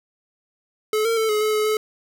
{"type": "tone with pitch steps", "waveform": "square", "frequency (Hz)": [430.3, 457.1, 442.5, 424, 430.2, 426.9, 430.5], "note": ["A4", "A#4", "A4", "G#4", "A4", "G#4", "A4"], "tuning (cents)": [-39, -34, 10, 36, -39, 48, -38], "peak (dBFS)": -19, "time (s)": [0.93, 1.77], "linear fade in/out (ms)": 2, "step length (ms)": 120, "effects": []}